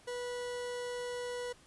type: tone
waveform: 40% pulse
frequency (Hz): 489.4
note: B4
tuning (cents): -16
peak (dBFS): -36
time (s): 0.07-1.53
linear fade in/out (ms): 10
effects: pink hiss -61 dBFS RMS until 1.66 s + resampled to 24000 Hz